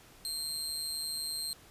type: tone with amplitude modulation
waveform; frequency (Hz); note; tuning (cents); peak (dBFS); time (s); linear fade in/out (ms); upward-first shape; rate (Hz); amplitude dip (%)
25% pulse; 4180; C8; -2; -27; 0.25-1.53; 0; sine; 152; 60
effects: pink hiss -57 dBFS RMS until 1.7 s + resampled to 32000 Hz